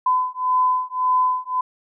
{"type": "beating tone pair", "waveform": "sine", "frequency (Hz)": [1011, 1012.8], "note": ["B5", "B5"], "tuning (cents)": [40, 43], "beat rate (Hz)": 1.8, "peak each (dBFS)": -20, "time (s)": [0.06, 1.61], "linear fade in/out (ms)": 5, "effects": []}